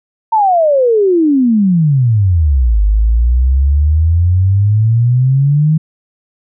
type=exponential two-way sweep; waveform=sine; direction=down then up; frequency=917 to 50 to 159.3 Hz; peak=-7 dBFS; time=0.32-5.78 s; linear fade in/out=10 ms; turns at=2.82 s; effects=none